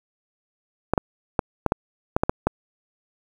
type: clicks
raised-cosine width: 1 ms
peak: -4 dBFS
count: 9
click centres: 0.936 / 0.978 / 1.392 / 1.663 / 1.721 / 2.165 / 2.235 / 2.295 / 2.47 s
effects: 7-bit